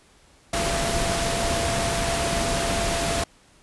sine tone in noise, 679 Hz, F5, 49 cents flat, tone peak -27 dBFS, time 0.53-3.24 s, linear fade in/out 5 ms, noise pink, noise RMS -25 dBFS, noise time 0.53-3.24 s, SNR -5 dB, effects pink hiss -56 dBFS RMS until 3.62 s + resampled to 24000 Hz

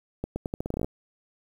accelerating click train, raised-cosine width 2 ms, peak -16 dBFS, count 13, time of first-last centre 0.24-0.845 s, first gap 120 ms, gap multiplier 0.82, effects 8-bit

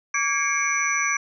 sine tone cluster, 1148 / 1633 / 2176 / 2329 / 5930 Hz, D6 / G#6 / C#7 / D7 / F#8, -40 / -30 / -33 / -15 / +3 cents, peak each -27 dBFS, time 0.14-1.17 s, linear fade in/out 5 ms, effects none

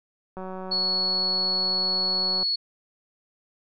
click train, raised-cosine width 1 ms, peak -23 dBFS, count 386, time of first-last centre 0.37-2.429 s, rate 187 Hz
sine tone, 4378 Hz, C#8, 22 cents flat, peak -22 dBFS, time 0.71-2.56 s, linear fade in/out 10 ms
effects none

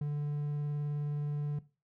triangle tone with vibrato, 146.83 Hz, D3, in tune, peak -29 dBFS, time 0.01-1.59 s, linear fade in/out 5 ms, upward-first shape sine, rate 19 Hz, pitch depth 10 cents each way, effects noise-tail reverb RT60 0.3 s tail -17 dB re dry

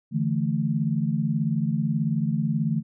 sine chord, D suspended second, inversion none, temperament just, 146.83 / 165.19 / 220.2 Hz, D3 / E3 / A3, 0 / +4 / +2 cents, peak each -26 dBFS, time 0.11-2.83 s, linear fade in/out 50 ms, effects none

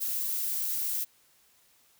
violet noise, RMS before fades -31 dBFS, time 0-1.05 s, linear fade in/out 20 ms, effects white hiss -64 dBFS RMS until 1.99 s

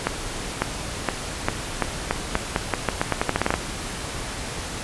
accelerating click train, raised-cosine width 0.5 ms, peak -4 dBFS, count 19, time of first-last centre 0.07-3.54 s, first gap 550 ms, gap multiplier 0.85, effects pink hiss -31 dBFS RMS until 4.83 s + resampled to 24000 Hz

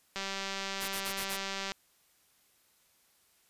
click train, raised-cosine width 0.2 ms, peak -19 dBFS, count 305, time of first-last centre 0.16-1.719 s, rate 195 Hz
white noise bursts, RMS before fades -37 dBFS, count 5, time 0.8-1.374 s, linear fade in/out 20 ms, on 86 ms, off 36 ms
effects white hiss -68 dBFS RMS until 3.49 s + resampled to 32000 Hz

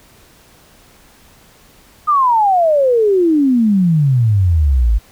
sine exponential sweep, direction down, 1244.5 to 50.8 Hz, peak -9 dBFS, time 2.07-4.99 s, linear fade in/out 20 ms, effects pink hiss -47 dBFS RMS until 5.11 s

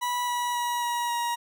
40% pulse tone with pitch steps, 979 / 971.7 / 964.4 / 957.2 / 950 Hz, B5 / B5 / B5 / A#5 / A#5, -15 / -28 / -41 / +46 / +33 cents, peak -25 dBFS, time 0.01-1.36 s, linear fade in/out 20 ms, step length 270 ms, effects none

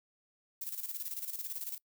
violet noise with tremolo, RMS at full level -38 dBFS, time 0.61-1.78 s, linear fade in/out 5 ms, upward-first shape square, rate 18 Hz, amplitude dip 65%, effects noise-tail reverb RT60 0.1 s tail -24 dB re dry

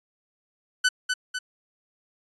sawtooth tone with echo, 1500 Hz, F#6, 23 cents sharp, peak -14 dBFS, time 0.84-0.89 s, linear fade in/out 10 ms, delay 250 ms, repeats 2, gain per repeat -5 dB, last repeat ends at 1.39 s, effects resampled to 22050 Hz

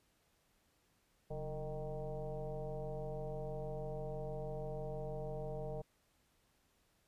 sine tone with frequency modulation, 296.9 Hz, D4, 19 cents sharp, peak -39 dBFS, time 1.3-5.82 s, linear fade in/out 10 ms, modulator 160 Hz, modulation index 2.5, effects pink hiss -75 dBFS RMS until 7.07 s + resampled to 32000 Hz

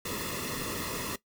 pink noise with comb filter, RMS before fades -35 dBFS, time 0.05-1.16 s, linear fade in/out 5 ms, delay 1.3 ms, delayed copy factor -0.75, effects noise-tail reverb RT60 0.1 s tail -17 dB re dry

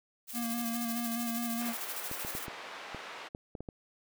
blue noise with tremolo, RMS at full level -38 dBFS, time 0.27-2.47 s, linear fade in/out 50 ms, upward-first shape square, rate 13 Hz, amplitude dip 45%
square tone with vibrato, 234.4 Hz, A#3, 10 cents sharp, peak -34 dBFS, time 0.33-1.75 s, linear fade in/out 50 ms, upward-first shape square, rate 4.8 Hz, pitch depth 23 cents each way
pink band-pass noise, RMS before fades -45 dBFS, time 1.6-3.29 s, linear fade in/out 20 ms, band 650 to 3200 Hz, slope 12 dB/octave
clicks, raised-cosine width 2 ms, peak -27 dBFS, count 9, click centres 2.114 / 2.249 / 2.351 / 2.482 / 2.947 / 3.349 / 3.552 / 3.606 / 3.688 s
effects none

